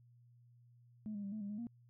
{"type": "tone with pitch steps", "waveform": "sine", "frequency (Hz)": [214, 203.8, 197.9, 215.9, 201.5, 208.6, 235.3], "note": ["A3", "G#3", "G3", "A3", "G3", "G#3", "A#3"], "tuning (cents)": [-48, -32, 17, -33, 48, 8, 16], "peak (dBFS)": -39, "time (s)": [1.06, 1.669], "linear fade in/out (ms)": 0, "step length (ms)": 87, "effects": ["tanh soft clip ceiling -36 dBFS", "added 120 Hz sine -62 dBFS peak until 1.89 s"]}